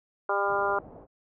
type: harmonic tone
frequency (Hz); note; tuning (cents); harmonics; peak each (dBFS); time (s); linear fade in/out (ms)
200; G3; +35; 2 / 3 / 4 / 5 / 6 / 7; -31 / -31 / -31 / -31 / -31 / -31; 0.29-0.79; 5
type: low-pass noise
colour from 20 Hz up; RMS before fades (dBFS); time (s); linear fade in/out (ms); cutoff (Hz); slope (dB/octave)
white; -47; 0.45-1.07; 50; 720; 24
effects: none